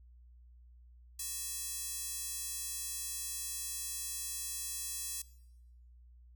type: tone with high-pass filter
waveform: square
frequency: 370 Hz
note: F#4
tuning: in tune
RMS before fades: -40 dBFS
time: 1.19-5.22 s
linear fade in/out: 5 ms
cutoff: 7700 Hz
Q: 1.1
effects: noise-tail reverb RT60 0.9 s tail -21 dB re dry + added 60 Hz sine -55 dBFS peak until 6.35 s